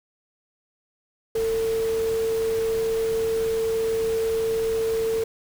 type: tone in noise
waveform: sine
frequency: 450 Hz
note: A4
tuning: 39 cents sharp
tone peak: -21 dBFS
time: 1.35-5.24 s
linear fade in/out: 5 ms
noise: pink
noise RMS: -37 dBFS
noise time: 1.35-5.24 s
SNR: +13 dB
effects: none